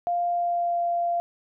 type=tone with pitch glide; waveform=sine; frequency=698.5 to 691.3 Hz; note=F5 to F5; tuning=0 to -18 cents; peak=-22 dBFS; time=0.07-1.2 s; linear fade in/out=0 ms; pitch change=-18 cents; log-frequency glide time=0.29-0.81 s; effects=none